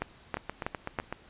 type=two click trains; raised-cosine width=0.5 ms; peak=-15 / -18 dBFS; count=4 / 7; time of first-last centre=0.02-0.988 / 0.37-1.126 s; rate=3.1 / 7.94 Hz; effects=pink hiss -56 dBFS RMS until 1.29 s + resampled to 8000 Hz